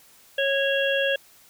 harmonic tone, 550 Hz, C#5, 14 cents flat, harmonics 1 / 3 / 5 / 6, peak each -23 / -26 / -29 / -29 dBFS, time 0.38-1.16 s, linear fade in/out 5 ms, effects white hiss -54 dBFS RMS until 1.49 s

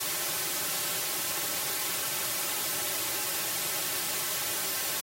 white noise with comb filter, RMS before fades -31 dBFS, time 0-5.01 s, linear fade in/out 10 ms, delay 4.2 ms, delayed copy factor -0.6, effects high-pass 150 Hz 12 dB/octave + AAC 48 kbps

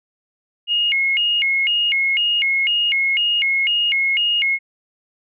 sine tone with vibrato, 2489 Hz, D#7, in tune, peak -15 dBFS, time 0.67-4.59 s, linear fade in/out 50 ms, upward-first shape square, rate 2 Hz, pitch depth 240 cents each way, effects none

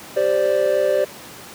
triangle chord, G suspended fourth, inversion none, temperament equal, 392 / 523.3 / 587.3 Hz, G4 / C5 / D5, 0 / 0 / 0 cents, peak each -21 / -18 / -16 dBFS, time 0.16-1.05 s, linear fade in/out 10 ms, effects pink hiss -38 dBFS RMS until 1.54 s + high-pass 150 Hz 12 dB/octave

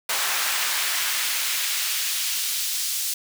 pink noise with high-pass filter sweep, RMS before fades -25 dBFS, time 0.09-3.14 s, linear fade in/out 5 ms, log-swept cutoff 1100 to 4800 Hz, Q 0.82, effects none

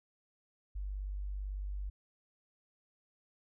sine tone, 49 Hz, G1, in tune, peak -36 dBFS, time 0.75-1.9 s, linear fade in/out 10 ms, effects none

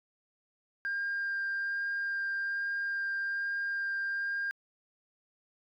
sine tone with vibrato, 1600 Hz, G6, 35 cents sharp, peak -29 dBFS, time 0.85-4.51 s, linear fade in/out 0 ms, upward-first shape sine, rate 1.2 Hz, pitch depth 8 cents each way, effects tanh soft clip ceiling -28 dBFS

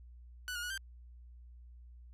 sawtooth tone with pitch steps, 1485 / 1426 / 1462 / 1571 Hz, F#6 / F6 / F#6 / G6, +6 / +36 / -21 / +3 cents, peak -34 dBFS, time 0.48-0.776 s, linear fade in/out 0 ms, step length 74 ms, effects added 60 Hz sine -51 dBFS peak until 2.13 s + resampled to 32000 Hz

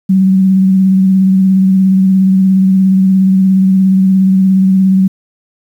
sine tone with vibrato, 190 Hz, F#3, 46 cents sharp, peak -5 dBFS, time 0.09-5.08 s, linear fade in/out 10 ms, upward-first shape sine, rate 17 Hz, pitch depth 23 cents each way, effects 7-bit

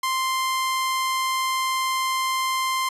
sawtooth tone, 1046.5 Hz, C6, in tune, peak -18 dBFS, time 0.03-2.89 s, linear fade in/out 5 ms, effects resampled to 32000 Hz

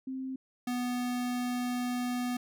sine / square tone pair in turn, 262.6 / 246.6 Hz, C4 / B3, +6 / -2 cents, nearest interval minor second, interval 108 cents, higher first, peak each -34 / -31 dBFS, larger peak second, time 0.07-0.36 / 0.67-2.37 s, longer second, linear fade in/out 5 ms, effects none

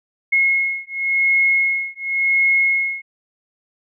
sine beating tone pair, 2166 / 2166.92 Hz, C#7 / C#7, -41 / -40 cents, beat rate 0.92 Hz, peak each -18 dBFS, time 0.32-3.02 s, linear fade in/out 10 ms, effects none

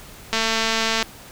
click train, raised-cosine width 0.2 ms, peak -4 dBFS, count 157, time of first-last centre 0.33-1.026 s, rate 224 Hz, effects pink hiss -42 dBFS RMS until 1.31 s

